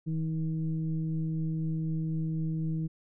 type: tone with frequency modulation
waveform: sine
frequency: 160 Hz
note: D#3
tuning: 49 cents sharp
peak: -28 dBFS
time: 0.06-2.88 s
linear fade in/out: 20 ms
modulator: 158 Hz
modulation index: 0.6
effects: none